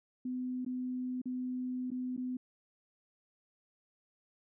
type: tone with dropouts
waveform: sine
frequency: 252.7 Hz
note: B3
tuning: 40 cents sharp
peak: -34 dBFS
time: 0.25-2.37 s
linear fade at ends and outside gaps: 5 ms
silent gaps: 0.649-0.662 / 1.217-1.256 / 1.905-1.915 / 2.166-2.176 s
effects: none